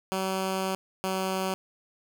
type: tone pair in turn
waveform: 10% pulse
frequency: 190 / 189.19 Hz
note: F#3 / F#3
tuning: +46 / +39 cents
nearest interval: unison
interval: 7 cents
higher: first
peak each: -19 dBFS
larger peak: neither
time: 0.12-0.75 / 1.04-1.54 s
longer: first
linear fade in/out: 0 ms
effects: none